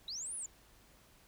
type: linear two-way sweep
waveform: sine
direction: up then down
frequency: 3750 to 10300 to 6820 Hz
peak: -39 dBFS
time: 0.08-0.46 s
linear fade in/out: 2 ms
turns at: 0.36 s
effects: added 50 Hz sine -70 dBFS peak until 1.27 s + pink hiss -64 dBFS RMS until 1.27 s